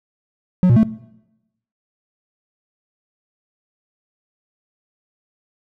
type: tone with pitch steps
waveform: triangle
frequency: 181.9 / 119.5 / 220.7 Hz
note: F#3 / A#2 / A3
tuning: -29 / +43 / +5 cents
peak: -7 dBFS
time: 0.63-0.831 s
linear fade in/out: 0 ms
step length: 67 ms
effects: noise-tail reverb RT60 0.9 s tail -19 dB re dry